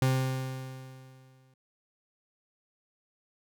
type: tone with exponential decay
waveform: 40% pulse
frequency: 130.81 Hz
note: C3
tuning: in tune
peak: -21 dBFS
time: 0.02-1.54 s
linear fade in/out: 2 ms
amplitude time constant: 330 ms
effects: none